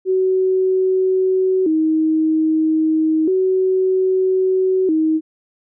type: tone with vibrato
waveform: sine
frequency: 344.2 Hz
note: F4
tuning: 25 cents flat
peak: -13 dBFS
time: 0.05-5.21 s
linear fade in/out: 50 ms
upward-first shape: square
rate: 0.31 Hz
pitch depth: 150 cents each way
effects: none